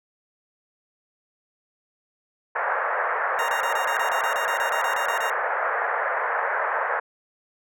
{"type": "band-pass noise", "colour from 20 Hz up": "white", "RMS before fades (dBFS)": -25, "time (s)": [2.55, 7], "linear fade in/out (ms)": 10, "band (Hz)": [480, 1800], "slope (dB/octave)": 48}
{"type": "tone bursts", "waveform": "20% pulse", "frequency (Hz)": 932.3, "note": "A#5", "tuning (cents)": 0, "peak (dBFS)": -23, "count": 16, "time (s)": [3.39, 5.299], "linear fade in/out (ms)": 0, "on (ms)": 94, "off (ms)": 27}
{"effects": []}